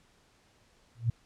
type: tone with exponential growth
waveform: sine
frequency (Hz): 116.54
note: A#2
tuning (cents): 0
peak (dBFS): -20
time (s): 0.95-1.1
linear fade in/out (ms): 5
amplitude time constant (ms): 31
effects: pink hiss -65 dBFS RMS until 1.25 s + low-pass 8000 Hz 12 dB/octave